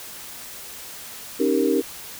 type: chord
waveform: sine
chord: Eb dominant seventh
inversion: third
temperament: equal with one note detuned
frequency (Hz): 273.8 / 311.1 / 392 / 466.2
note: Db4 / Eb4 / G4 / Bb4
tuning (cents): -21 / 0 / 0 / 0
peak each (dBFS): -23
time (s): 1.39-1.82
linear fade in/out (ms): 20
effects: white hiss -38 dBFS RMS until 2.19 s